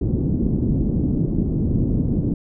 white low-pass noise, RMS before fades -20 dBFS, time 0.01-2.34 s, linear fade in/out 5 ms, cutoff 280 Hz, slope 24 dB/octave, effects none

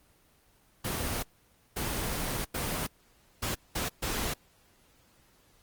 pink noise bursts at uneven times, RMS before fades -32 dBFS, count 6, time 0.84-1.23 / 1.76-2.45 / 2.54-2.87 / 3.42-3.55 / 3.75-3.89 / 4.02-4.34 s, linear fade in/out 10 ms, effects pink hiss -64 dBFS RMS until 5.62 s + Opus 24 kbps

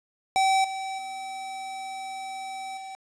square tone with level steps, 769 Hz, G5, 33 cents flat, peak -20 / -31 / -34 / -38 dBFS, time 0.36-2.95 s, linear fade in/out 0 ms, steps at 0.64 / 0.98 / 2.77 s, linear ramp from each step 5 ms, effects resampled to 22050 Hz + 9-bit

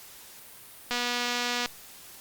click train, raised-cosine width 0.2 ms, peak -12 dBFS, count 183, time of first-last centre 0.91-1.659 s, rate 243 Hz, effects white hiss -48 dBFS RMS until 2.2 s + Opus 48 kbps

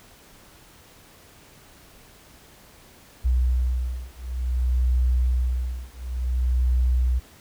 sine beating tone pair, 62 / 62.56 Hz, B1 / B1, +7 / +23 cents, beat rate 0.56 Hz, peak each -23 dBFS, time 3.24-7.2 s, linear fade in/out 20 ms, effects pink hiss -51 dBFS RMS until 7.4 s

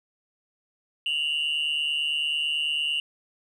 sine tone pair together, 2785 / 2934 Hz, F7 / F#7, -5 / -15 cents, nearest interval minor second, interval 90 cents, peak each -25 dBFS, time 1.06-3 s, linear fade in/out 2 ms, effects tanh soft clip ceiling -20 dBFS + 10-bit

